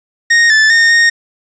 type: tone with pitch steps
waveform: 45% pulse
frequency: 1860 / 1750 / 1836 / 1853 Hz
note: A#6 / A6 / A#6 / A#6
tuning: -4 / -10 / -27 / -11 cents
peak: -6 dBFS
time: 0.3-1.1 s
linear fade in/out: 10 ms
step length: 200 ms
effects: resampled to 16000 Hz + 7-bit